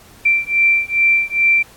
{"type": "beating tone pair", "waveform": "sine", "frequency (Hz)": [2349, 2351.4], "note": ["D7", "D7"], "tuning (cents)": [0, 2], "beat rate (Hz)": 2.4, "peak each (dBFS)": -15, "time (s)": [0.25, 1.63], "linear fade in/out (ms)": 10, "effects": ["pink hiss -45 dBFS RMS until 1.76 s", "AAC 64 kbps"]}